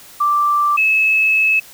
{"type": "tone pair in turn", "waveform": "sine", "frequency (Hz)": [1174.7, 2593], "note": ["D6", "E7"], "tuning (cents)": [0, -29], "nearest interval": "octave + major second", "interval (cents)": 1371, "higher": "second", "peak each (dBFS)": [-12, -11], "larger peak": "second", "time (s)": [[0.2, 0.77], [0.77, 1.6]], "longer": "second", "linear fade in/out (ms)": 10, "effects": ["white hiss -41 dBFS RMS until 1.73 s"]}